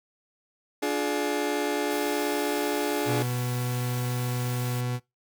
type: chord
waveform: 30% pulse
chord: D diminished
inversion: none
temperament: just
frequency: 293.7 / 352.4 / 422.9 Hz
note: D4 / F4 / Ab4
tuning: 0 / +16 / +31 cents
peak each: -26 / -30 / -26 dBFS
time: 0.82-3.23 s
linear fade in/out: 10 ms
type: noise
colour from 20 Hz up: white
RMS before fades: -41 dBFS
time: 1.9-4.81 s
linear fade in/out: 5 ms
type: tone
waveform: 40% pulse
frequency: 123.47 Hz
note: B2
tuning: in tune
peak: -26 dBFS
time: 3.05-5 s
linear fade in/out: 50 ms
effects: noise-tail reverb RT60 0.2 s tail -22 dB re dry